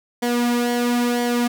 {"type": "tone with flanger", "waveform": "sawtooth", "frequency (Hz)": 241.2, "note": "B3", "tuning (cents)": -41, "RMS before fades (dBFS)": -20, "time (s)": [0.22, 1.48], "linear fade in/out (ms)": 10, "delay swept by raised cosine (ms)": [0.76, 3.36], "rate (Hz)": 1, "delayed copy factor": -0.6, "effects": []}